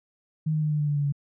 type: tone with pitch steps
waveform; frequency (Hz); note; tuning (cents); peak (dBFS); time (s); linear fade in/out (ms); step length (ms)
sine; 156.2 / 154.14 / 152.1 / 150.1 / 148.12 / 146.16 / 144.23 / 142.33; D#3 / D#3 / D#3 / D3 / D3 / D3 / D3 / C#3; +7 / -16 / -39 / +38 / +15 / -8 / -31 / +46; -22; 0.46-1.124; 10; 83
effects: none